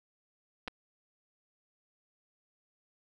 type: clicks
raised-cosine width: 0.3 ms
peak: -22 dBFS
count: 2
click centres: 0.677 / 0.681 s
effects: none